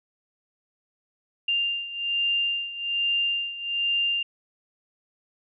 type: beating tone pair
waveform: sine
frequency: 2794 / 2795.2 Hz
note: F7 / F7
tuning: 0 / +1 cents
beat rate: 1.2 Hz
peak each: -25 / -29 dBFS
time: 1.48-4.23 s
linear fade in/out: 5 ms
effects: none

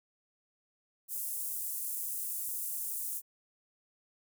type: high-pass noise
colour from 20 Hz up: pink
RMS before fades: -37 dBFS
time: 1.08-3.22 s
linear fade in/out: 50 ms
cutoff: 9200 Hz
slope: 24 dB/octave
effects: none

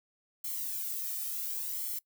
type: noise with flanger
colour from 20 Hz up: violet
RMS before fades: -36 dBFS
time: 0.44-1.99 s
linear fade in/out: 5 ms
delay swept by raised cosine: 0.93 to 1.65 ms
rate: 0.7 Hz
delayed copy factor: +0.7
effects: noise-tail reverb RT60 0.1 s tail -22 dB re dry

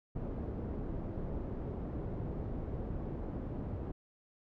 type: low-pass noise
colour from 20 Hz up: pink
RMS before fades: -39 dBFS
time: 0.15-3.92 s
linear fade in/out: 10 ms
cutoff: 470 Hz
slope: 12 dB/octave
effects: none

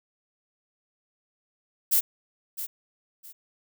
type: noise with echo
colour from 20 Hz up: violet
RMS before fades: -21 dBFS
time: 1.91-2.01 s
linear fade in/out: 20 ms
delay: 660 ms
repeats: 2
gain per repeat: -12 dB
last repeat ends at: 3.33 s
effects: none

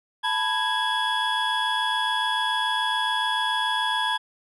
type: tone cluster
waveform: triangle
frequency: 880 / 987 / 1653 / 3364 Hz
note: A5 / B5 / G#6 / G#7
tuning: 0 / -1 / -9 / +22 cents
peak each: -26 dBFS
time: 0.23-4.18 s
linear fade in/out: 20 ms
effects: resampled to 32000 Hz

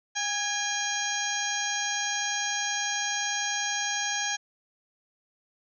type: harmonic tone with a mistuned harmonic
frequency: 809 Hz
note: G#5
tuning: 46 cents flat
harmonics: 1 / 2 / 3 / 4 / 5 / 6 / 7 / 8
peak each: -35 / -32 / -38 / -35 / -39 / -43 / -36 / -33 dBFS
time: 0.15-4.37 s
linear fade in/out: 20 ms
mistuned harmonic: 2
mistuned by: +45 cents
effects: none

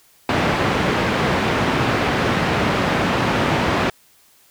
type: band-pass noise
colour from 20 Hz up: pink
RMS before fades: -19 dBFS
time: 0.29-3.9 s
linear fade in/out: 2 ms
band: 110 to 2500 Hz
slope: 12 dB/octave
effects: white hiss -54 dBFS RMS until 4.5 s

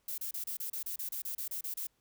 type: noise bursts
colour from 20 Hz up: violet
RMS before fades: -38 dBFS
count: 14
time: 0.08-1.87 s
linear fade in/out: 5 ms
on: 100 ms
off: 30 ms
effects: pink hiss -75 dBFS RMS until 2 s

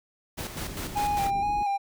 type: noise with tremolo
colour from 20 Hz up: pink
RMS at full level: -34 dBFS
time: 0.37-1.31 s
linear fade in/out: 20 ms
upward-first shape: square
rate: 5 Hz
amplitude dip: 55%
type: low-pass noise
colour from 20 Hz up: pink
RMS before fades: -39 dBFS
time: 0.55-1.63 s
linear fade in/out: 0 ms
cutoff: 420 Hz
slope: 96 dB/octave
type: tone with vibrato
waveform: triangle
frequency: 811 Hz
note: G#5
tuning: 41 cents flat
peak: -22 dBFS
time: 0.95-1.78 s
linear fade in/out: 20 ms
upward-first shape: square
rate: 2.1 Hz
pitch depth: 31 cents each way
effects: none

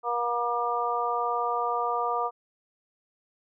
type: harmonic tone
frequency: 238.9 Hz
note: A#3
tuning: 43 cents sharp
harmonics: 2 / 3 / 4 / 5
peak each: -32 / -30 / -31 / -29 dBFS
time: 0.03-2.31 s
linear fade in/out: 50 ms
effects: none

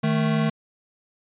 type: tone pair together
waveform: square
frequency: 155.29 / 220 Hz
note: D#3 / A3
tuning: -3 / 0 cents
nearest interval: tritone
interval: 603 cents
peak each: -23 dBFS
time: 0.03-0.5 s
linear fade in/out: 10 ms
effects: resampled to 8000 Hz

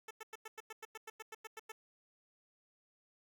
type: tone bursts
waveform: 10% pulse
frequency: 440 Hz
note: A4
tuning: in tune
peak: -37 dBFS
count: 14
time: 0.08-1.72 s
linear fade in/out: 5 ms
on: 28 ms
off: 96 ms
effects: none

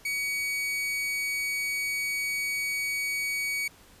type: tone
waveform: 40% pulse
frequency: 2250 Hz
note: C#7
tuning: 25 cents sharp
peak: -27 dBFS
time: 0.05-3.68 s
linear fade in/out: 5 ms
effects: pink hiss -55 dBFS RMS until 4 s + resampled to 32000 Hz

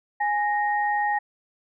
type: tone pair together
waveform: sine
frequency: 830 / 1863.3 Hz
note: G#5 / A#6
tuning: -1 / -1 cents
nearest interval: octave + major second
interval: 1400 cents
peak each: -22 / -27 dBFS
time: 0.2-1.19 s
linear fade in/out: 10 ms
effects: none

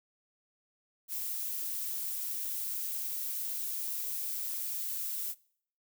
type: noise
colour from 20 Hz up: violet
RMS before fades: -36 dBFS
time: 1.08-5.35 s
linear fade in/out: 50 ms
effects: noise-tail reverb RT60 0.6 s tail -23 dB re dry

